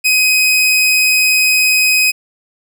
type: tone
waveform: sawtooth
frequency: 2517 Hz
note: D#7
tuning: 19 cents sharp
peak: -6 dBFS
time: 0.04-2.12 s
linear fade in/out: 20 ms
effects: none